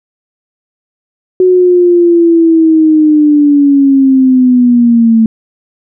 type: linear sweep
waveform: sine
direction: down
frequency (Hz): 370 to 221.6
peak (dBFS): -3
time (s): 1.4-5.26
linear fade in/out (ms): 2
effects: none